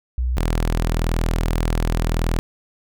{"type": "tone pair in turn", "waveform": ["sine", "sawtooth"], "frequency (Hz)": [61.74, 40.87], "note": ["B1", "E1"], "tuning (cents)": [0, -14], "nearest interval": "perfect fifth", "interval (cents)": 714, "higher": "first", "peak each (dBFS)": [-18, -14], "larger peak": "second", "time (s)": [[0.18, 0.37], [0.37, 2.39]], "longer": "second", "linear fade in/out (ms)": 0, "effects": []}